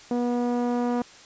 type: tone with low-pass filter sweep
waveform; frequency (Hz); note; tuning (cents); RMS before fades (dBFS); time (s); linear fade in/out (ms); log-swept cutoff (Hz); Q
sawtooth; 242.5; B3; -31; -25; 0.11-1.02; 2; 660 to 990; 1.1
effects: white hiss -48 dBFS RMS until 1.25 s + resampled to 16000 Hz